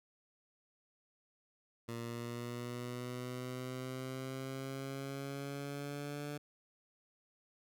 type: exponential sweep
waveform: 15% pulse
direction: up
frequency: 116.54 to 146.83 Hz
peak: -34 dBFS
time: 1.88-6.38 s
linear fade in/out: 10 ms
effects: none